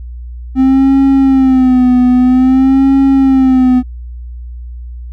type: tone with vibrato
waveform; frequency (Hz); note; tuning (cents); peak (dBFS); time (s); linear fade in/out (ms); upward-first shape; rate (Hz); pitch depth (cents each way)
triangle; 260.3; C4; -9; -3; 0.55-3.83; 50; sine; 0.51; 75
effects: added 60 Hz sine -23 dBFS peak until 5.12 s